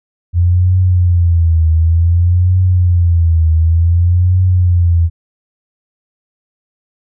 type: tone with vibrato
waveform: sine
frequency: 86 Hz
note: F2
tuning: 26 cents flat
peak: -7 dBFS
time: 0.33-5.1 s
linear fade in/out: 50 ms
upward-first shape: triangle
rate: 0.55 Hz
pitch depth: 130 cents each way
effects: none